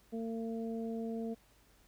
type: harmonic tone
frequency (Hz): 226.8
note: A#3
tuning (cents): -47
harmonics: 1 / 2 / 3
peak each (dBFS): -37 / -41 / -48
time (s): 0.12-1.35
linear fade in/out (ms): 20
effects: added 50 Hz sine -68 dBFS peak until 1.87 s + pink hiss -67 dBFS RMS until 1.87 s